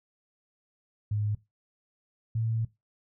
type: tone pair in turn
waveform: sine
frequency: 104.9 / 112.88 Hz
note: G#2 / A2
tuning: +18 / +45 cents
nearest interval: minor second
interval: 127 cents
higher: second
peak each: -26 dBFS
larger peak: neither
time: 1.11-1.35 / 2.35-2.65 s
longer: second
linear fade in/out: 5 ms
effects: noise-tail reverb RT60 0.2 s tail -18 dB re dry